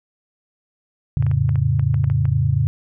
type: chord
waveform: sine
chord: F augmented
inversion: none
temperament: equal with one note detuned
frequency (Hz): 85.81 / 110 / 138.59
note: F2 / A2 / C#3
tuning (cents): -30 / 0 / 0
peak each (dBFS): -22 / -19 / -18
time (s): 1.17-2.67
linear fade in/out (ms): 0
type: clicks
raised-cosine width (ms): 0.5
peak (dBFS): -21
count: 10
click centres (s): 1.225 / 1.266 / 1.314 / 1.492 / 1.557 / 1.795 / 1.943 / 2.042 / 2.1 / 2.254
effects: none